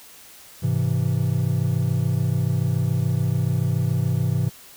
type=chord; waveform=triangle; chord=Ab augmented; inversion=none; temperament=equal; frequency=103.83 / 130.81 / 164.81 Hz; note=Ab2 / C3 / E3; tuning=0 / 0 / 0 cents; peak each=-22 / -20 / -23 dBFS; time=0.62-4.5 s; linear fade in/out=20 ms; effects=white hiss -46 dBFS RMS until 4.76 s